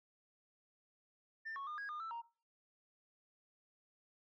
sine tone with pitch steps, 1790 / 1106 / 1214 / 1647 / 1215 / 1326 / 933 Hz, A6 / C#6 / D#6 / G#6 / D#6 / E6 / A#5, +29 / -4 / -43 / -15 / -42 / +10 / +1 cents, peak -40 dBFS, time 1.45-2.22 s, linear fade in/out 20 ms, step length 110 ms, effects noise-tail reverb RT60 0.4 s tail -22 dB re dry + tanh soft clip ceiling -40 dBFS

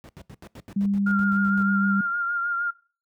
brown noise bursts, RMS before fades -37 dBFS, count 13, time 0.04-1.624 s, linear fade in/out 0 ms, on 48 ms, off 80 ms
sine tone with pitch glide, 199.8 to 197.16 Hz, G3 to G3, +33 to +10 cents, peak -20 dBFS, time 0.76-2.01 s, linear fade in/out 5 ms, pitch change -23 cents, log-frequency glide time 1.04-1.56 s
sine tone with vibrato, 1400 Hz, F6, 4 cents sharp, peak -23 dBFS, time 1.06-2.71 s, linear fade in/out 10 ms, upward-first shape sine, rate 6.5 Hz, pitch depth 31 cents each way
effects noise-tail reverb RT60 0.4 s tail -23 dB re dry + high-pass 100 Hz 12 dB/octave

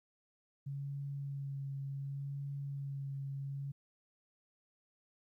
sine tone with vibrato, 139.1 Hz, C#3, 6 cents sharp, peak -38 dBFS, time 0.66-3.72 s, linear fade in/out 10 ms, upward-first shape sine, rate 0.68 Hz, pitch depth 17 cents each way, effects 13-bit

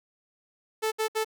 sawtooth tone bursts, 438 Hz, A4, 8 cents flat, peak -21 dBFS, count 3, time 0.82-1.247 s, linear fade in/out 20 ms, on 99 ms, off 65 ms, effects none

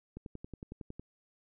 click train, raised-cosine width 3 ms, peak -30 dBFS, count 10, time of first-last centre 0.17-0.996 s, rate 10.9 Hz, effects none

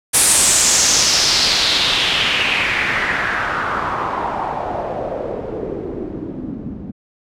white noise with low-pass filter sweep, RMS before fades -18 dBFS, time 0.13-6.92 s, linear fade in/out 20 ms, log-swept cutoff 9800 to 210 Hz, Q 3.2, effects none

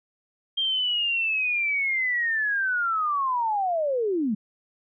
sine linear sweep, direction down, 3201 to 196 Hz, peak -22 dBFS, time 0.57-4.35 s, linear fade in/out 10 ms, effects none

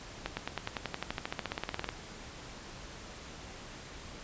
accelerating click train, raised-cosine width 0.3 ms, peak -17 dBFS, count 23, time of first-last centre 0.26-1.89 s, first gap 110 ms, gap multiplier 0.96, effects pink hiss -47 dBFS RMS until 4.23 s + resampled to 16000 Hz

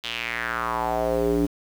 square tone with band-pass filter sweep, 58.27 Hz, A#1, in tune, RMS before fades -25 dBFS, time 0.03-1.47 s, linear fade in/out 20 ms, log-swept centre 3400 to 300 Hz, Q 3.7, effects 7-bit

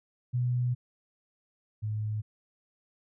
sine tone pair in turn, 123.47 / 107.15 Hz, B2 / A2, 0 / -45 cents, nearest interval major second, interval 245 cents, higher first, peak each -25 / -29 dBFS, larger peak first, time 0.33-0.75 / 1.82-2.22 s, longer first, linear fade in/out 20 ms, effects none

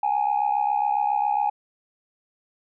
sine tone with amplitude modulation, 828 Hz, G#5, 5 cents flat, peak -15 dBFS, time 0.03-1.5 s, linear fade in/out 5 ms, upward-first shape sine, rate 67.3 Hz, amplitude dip 85%, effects tanh soft clip ceiling -14 dBFS

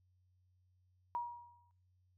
sine tone with exponential decay, 955 Hz, A#5, 42 cents sharp, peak -33 dBFS, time 1.15-1.71 s, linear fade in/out 0 ms, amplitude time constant 120 ms, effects noise-tail reverb RT60 0.5 s tail -21 dB re dry + added 91 Hz sine -70 dBFS peak until 2.17 s

